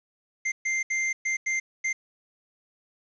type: tone bursts at uneven times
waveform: square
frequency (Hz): 2093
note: C7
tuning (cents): 0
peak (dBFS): -25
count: 6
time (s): 0.45-0.52 / 0.65-0.83 / 0.9-1.13 / 1.25-1.37 / 1.46-1.6 / 1.84-1.93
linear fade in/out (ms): 10
effects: resampled to 16000 Hz + 9-bit